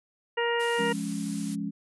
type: harmonic tone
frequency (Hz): 470.6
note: A#4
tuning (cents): +16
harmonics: 1 / 2 / 3 / 4 / 5 / 6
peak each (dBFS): -27 / -31 / -36 / -31 / -44 / -35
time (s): 0.37-0.93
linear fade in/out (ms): 10
type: noise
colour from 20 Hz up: blue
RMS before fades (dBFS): -39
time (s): 0.59-1.56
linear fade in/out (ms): 20
type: chord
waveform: sine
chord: Db major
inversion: first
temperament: just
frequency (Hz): 173.24 / 207.9 / 277.2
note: F3 / Ab3 / Db4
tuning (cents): -14 / +2 / 0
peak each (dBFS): -35 / -32 / -34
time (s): 0.78-1.71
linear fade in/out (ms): 20
effects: resampled to 24000 Hz